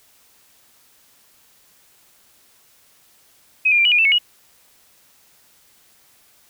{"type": "tone with pitch steps", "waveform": "sine", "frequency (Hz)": [2531, 2410, 2368, 2933, 2434, 2657, 2205, 2898], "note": ["D#7", "D7", "D7", "F#7", "D#7", "E7", "C#7", "F#7"], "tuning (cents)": [29, 44, 14, -16, -39, 13, -10, -37], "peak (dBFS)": -12, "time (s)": [3.65, 4.186], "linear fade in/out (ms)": 10, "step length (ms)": 67, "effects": ["white hiss -55 dBFS RMS until 6.49 s"]}